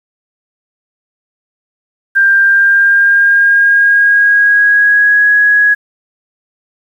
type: tone with pitch glide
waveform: sine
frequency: 1589 to 1669 Hz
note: G6 to G#6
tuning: +23 to +8 cents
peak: -5 dBFS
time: 2.15-5.75 s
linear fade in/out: 20 ms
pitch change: +85 cents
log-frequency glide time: 2.41-5.3 s
effects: 7-bit